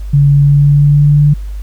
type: tone with pitch glide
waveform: sine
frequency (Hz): 142.1 to 146.69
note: C#3 to D3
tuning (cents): +43 to -2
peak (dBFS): -4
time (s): 0.13-1.34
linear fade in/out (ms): 10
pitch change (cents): +55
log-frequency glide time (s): 0.35-1.21
effects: added 50 Hz sine -19 dBFS peak until 1.62 s + pink hiss -45 dBFS RMS until 1.62 s